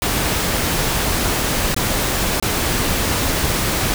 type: noise with dropouts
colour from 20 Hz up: pink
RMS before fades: -19 dBFS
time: 0.02-3.94 s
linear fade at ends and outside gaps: 1 ms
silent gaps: 1.745-1.764 / 2.399-2.425 s
effects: none